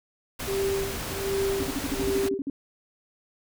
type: noise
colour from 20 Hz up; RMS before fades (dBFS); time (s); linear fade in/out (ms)
pink; -33; 0.39-2.29; 10
type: tone with tremolo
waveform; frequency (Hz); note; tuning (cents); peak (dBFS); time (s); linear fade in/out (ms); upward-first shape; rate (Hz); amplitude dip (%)
sine; 392; G4; 0; -23; 0.47-2.39; 20; sine; 1.3; 100
type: tone bursts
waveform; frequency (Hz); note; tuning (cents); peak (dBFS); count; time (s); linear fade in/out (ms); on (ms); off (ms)
sine; 277.2; C#4; 0; -26; 12; 1.6-2.499; 2; 30; 49
effects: none